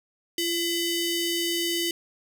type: ring-modulated tone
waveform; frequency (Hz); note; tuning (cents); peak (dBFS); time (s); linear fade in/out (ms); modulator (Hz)
sawtooth; 1672; G#6; +11; -18; 0.38-1.91; 2; 1330
effects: none